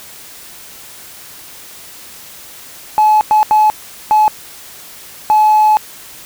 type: tone bursts at uneven times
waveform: triangle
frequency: 856 Hz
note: A5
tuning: 48 cents flat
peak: -3 dBFS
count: 5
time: 2.98-3.21 / 3.31-3.43 / 3.51-3.7 / 4.11-4.28 / 5.3-5.77 s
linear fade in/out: 0 ms
effects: tanh soft clip ceiling -3 dBFS + white hiss -35 dBFS RMS until 6.25 s